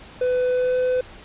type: tone with pitch glide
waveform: triangle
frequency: 501 to 505.4 Hz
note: B4 to B4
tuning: +25 to +40 cents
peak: -16 dBFS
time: 0.21-1.01 s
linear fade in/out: 5 ms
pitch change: +15 cents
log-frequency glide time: 0.55-0.78 s
effects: pink hiss -43 dBFS RMS until 1.24 s + resampled to 8000 Hz